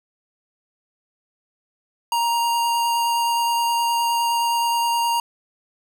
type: tone with vibrato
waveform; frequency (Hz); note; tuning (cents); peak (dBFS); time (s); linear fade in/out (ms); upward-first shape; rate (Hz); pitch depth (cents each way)
square; 937; A#5; +9; -19; 2.12-5.2; 2; triangle; 9.6; 10
effects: none